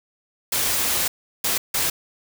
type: noise bursts at uneven times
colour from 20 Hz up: white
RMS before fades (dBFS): -22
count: 3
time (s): 0.52-1.08 / 1.44-1.58 / 1.74-1.9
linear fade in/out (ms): 5
effects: none